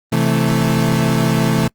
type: chord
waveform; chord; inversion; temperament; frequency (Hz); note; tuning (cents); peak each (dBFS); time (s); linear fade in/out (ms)
35% pulse; A minor; first; equal; 130.81 / 164.81 / 220; C3 / E3 / A3; 0 / 0 / 0; -16; 0.12-1.68; 5
effects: noise-tail reverb RT60 0.1 s tail -26 dB re dry + Opus 24 kbps